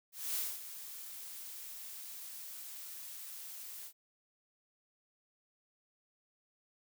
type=noise with ADSR envelope; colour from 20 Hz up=blue; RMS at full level=-35 dBFS; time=0.12-3.93 s; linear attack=240 ms; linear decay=220 ms; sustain=-12 dB; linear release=74 ms; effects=none